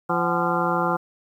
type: harmonic tone with a mistuned harmonic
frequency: 172.4 Hz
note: F3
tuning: 22 cents flat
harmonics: 1 / 2 / 3 / 4 / 5 / 6 / 7 / 8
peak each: -28 / -28 / -28 / -28 / -28 / -28 / -28 / -28 dBFS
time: 0.09-0.97 s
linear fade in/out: 10 ms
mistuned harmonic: 4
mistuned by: +130 cents
effects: 9-bit